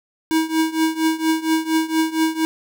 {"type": "tone with tremolo", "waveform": "square", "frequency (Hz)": 320, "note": "D#4", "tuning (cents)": 49, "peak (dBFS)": -14, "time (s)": [0.31, 2.45], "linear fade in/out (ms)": 0, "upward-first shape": "triangle", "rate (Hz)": 4.3, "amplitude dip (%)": 90, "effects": []}